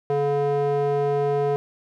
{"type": "tone with band-pass filter", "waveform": "square", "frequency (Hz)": 142.7, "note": "D3", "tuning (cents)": -49, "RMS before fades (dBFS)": -22, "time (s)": [0.1, 1.56], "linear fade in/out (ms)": 0, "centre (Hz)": 530, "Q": 4.1, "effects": []}